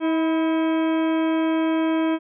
harmonic tone with a mistuned harmonic, 320.8 Hz, E4, 47 cents flat, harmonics 1 / 2 / 3 / 4 / 5 / 6 / 7 / 8 / 10, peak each -19 / -28 / -31 / -37 / -37 / -46 / -39 / -42 / -41 dBFS, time 0-2.19 s, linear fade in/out 50 ms, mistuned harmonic 3, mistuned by +44 cents, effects none

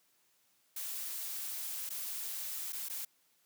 blue noise with dropouts, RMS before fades -40 dBFS, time 0.76-3.05 s, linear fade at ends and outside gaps 5 ms, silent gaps 1.893-1.903 / 2.724-2.729 / 2.886-2.897 s, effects white hiss -72 dBFS RMS until 3.45 s + high-pass 100 Hz 12 dB/octave

